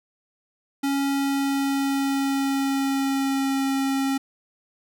square tone with pitch glide, 277.2 to 271 Hz, C#4 to C#4, 0 to -39 cents, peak -22 dBFS, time 0.83-4.18 s, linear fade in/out 10 ms, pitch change -39 cents, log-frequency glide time 1.02-3.66 s, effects none

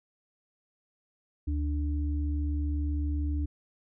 sine tone pair together, 73.7 / 293.7 Hz, D2 / D4, +7 / 0 cents, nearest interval 2 octaves, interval 2393 cents, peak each -27 / -36 dBFS, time 1.47-3.46 s, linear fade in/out 10 ms, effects none

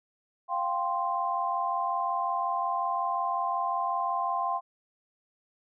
sine chord, F suspended second, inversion none, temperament equal, 698.5 / 784 / 1046.5 Hz, F5 / G5 / C6, 0 / 0 / 0 cents, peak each -32 / -32 / -29 dBFS, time 0.48-4.61 s, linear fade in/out 50 ms, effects none

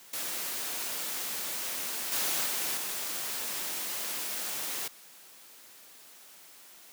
white noise with level steps, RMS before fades -35 / -30 / -32 / -35 dBFS, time 0.13-4.88 s, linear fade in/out 5 ms, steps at 2.12 / 2.46 / 2.77 s, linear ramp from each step 2 ms, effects white hiss -53 dBFS RMS until 6.92 s + high-pass 200 Hz 12 dB/octave

